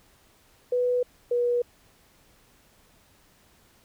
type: tone pair in turn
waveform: sine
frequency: 493.9 / 483.5 Hz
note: B4 / B4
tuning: 0 / -37 cents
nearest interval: unison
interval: 37 cents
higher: first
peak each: -21 dBFS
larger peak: neither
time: 0.72-1.03 / 1.31-1.62 s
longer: neither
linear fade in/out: 5 ms
effects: pink hiss -60 dBFS RMS until 3.84 s